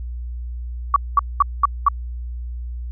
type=tone bursts; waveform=sine; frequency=1138 Hz; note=C#6; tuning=45 cents sharp; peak=-9 dBFS; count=5; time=0.94-1.885 s; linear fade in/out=2 ms; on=21 ms; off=210 ms; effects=added 60 Hz sine -26 dBFS peak until 2.91 s